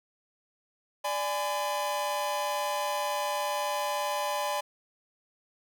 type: chord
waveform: 45% pulse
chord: G# diminished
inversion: second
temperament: equal with one note detuned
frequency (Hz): 587.3 / 830.6 / 1012.6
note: D5 / G#5 / B5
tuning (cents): 0 / 0 / +43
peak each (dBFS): -33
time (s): 1.04-4.61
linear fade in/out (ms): 10
effects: none